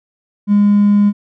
triangle tone with hard clipping, 204.7 Hz, G#3, 25 cents flat, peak -8 dBFS, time 0.47-1.13 s, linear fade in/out 50 ms, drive 4 dB, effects none

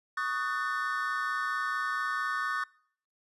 triangle chord, D# half-diminished seventh, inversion third, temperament just, 1120.1 / 1244.5 / 1493.4 / 1792.1 Hz, C#6 / D#6 / F#6 / A6, +18 / 0 / +16 / +31 cents, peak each -33 dBFS, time 0.17-2.64 s, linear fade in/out 5 ms, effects noise-tail reverb RT60 0.6 s tail -24 dB re dry + resampled to 32000 Hz

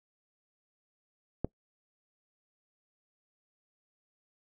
click, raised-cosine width 2 ms, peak -16 dBFS, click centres 1.446 s, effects noise-tail reverb RT60 0.1 s tail -24 dB re dry

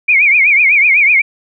sine tone with vibrato, 2300 Hz, D7, 37 cents flat, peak -6 dBFS, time 0.08-1.22 s, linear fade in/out 10 ms, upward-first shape triangle, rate 8 Hz, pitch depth 170 cents each way, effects none

